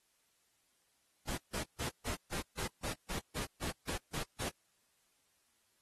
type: noise bursts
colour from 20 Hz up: pink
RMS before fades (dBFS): -39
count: 13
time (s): 1.27-4.5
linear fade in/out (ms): 20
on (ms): 110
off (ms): 150
effects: white hiss -75 dBFS RMS until 5.81 s + AAC 32 kbps